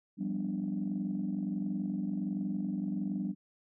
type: chord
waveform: sine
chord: G dominant seventh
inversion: third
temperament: equal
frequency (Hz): 174.61 / 196 / 246.9 / 293.7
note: F3 / G3 / B3 / D4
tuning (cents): 0 / 0 / 0 / 0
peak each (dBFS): -39 / -33 / -39 / -38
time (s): 0.17-3.35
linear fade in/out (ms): 50
effects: tanh soft clip ceiling -24 dBFS